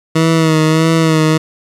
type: tone with vibrato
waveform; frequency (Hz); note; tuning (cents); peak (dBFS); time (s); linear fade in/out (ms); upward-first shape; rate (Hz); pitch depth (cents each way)
20% pulse; 159.9; D#3; +48; -4; 0.15-1.38; 10; sine; 1.6; 38
effects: low-pass 9000 Hz 12 dB/octave + 7-bit